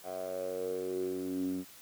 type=tone with band-pass filter sweep; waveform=10% pulse; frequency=92.6 Hz; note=F#2; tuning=2 cents sharp; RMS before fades=-36 dBFS; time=0.03-1.65 s; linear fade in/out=50 ms; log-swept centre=720 to 240 Hz; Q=6.6; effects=white hiss -54 dBFS RMS until 1.81 s + high-pass 60 Hz 12 dB/octave